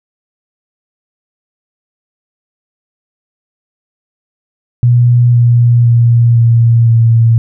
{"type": "tone with pitch steps", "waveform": "sine", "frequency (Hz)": [121.2, 119.6, 118.02, 116.46, 114.93], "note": ["B2", "A#2", "A#2", "A#2", "A#2"], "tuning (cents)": [-32, 45, 22, -1, -24], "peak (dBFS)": -4, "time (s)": [4.83, 7.38], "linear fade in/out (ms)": 0, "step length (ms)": 510, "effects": []}